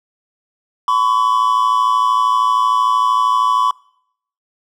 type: tone pair together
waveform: triangle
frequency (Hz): 1013 / 1126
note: B5 / C#6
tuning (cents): +44 / +27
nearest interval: major second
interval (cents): 183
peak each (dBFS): -13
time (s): 0.88-3.71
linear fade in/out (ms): 2
effects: noise-tail reverb RT60 0.7 s tail -23 dB re dry